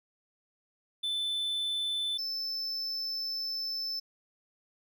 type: tone pair in turn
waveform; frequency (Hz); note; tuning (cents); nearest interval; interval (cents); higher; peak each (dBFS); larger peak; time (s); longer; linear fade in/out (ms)
triangle; 3520 / 5274; A7 / E8; 0 / 0; perfect fifth; 700; second; -28 / -31; first; 1.03-2.18 / 2.18-4; second; 10
effects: none